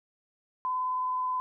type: tone with vibrato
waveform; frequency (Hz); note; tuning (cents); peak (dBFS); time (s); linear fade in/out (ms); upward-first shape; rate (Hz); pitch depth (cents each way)
sine; 1014; B5; +45; -27; 0.65-1.4; 0; sine; 19; 12
effects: none